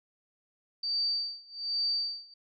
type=tone with tremolo; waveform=sine; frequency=4627 Hz; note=D8; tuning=27 cents flat; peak=-26 dBFS; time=0.83-2.34 s; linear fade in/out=5 ms; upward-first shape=sine; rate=1.2 Hz; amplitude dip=95%; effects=none